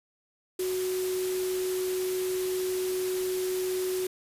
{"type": "tone in noise", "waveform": "sine", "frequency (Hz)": 370, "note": "F#4", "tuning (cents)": 0, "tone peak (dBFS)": -27, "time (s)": [0.59, 4.07], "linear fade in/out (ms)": 5, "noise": "white", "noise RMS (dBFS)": -38, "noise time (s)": [0.59, 4.07], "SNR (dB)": 8, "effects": ["resampled to 32000 Hz"]}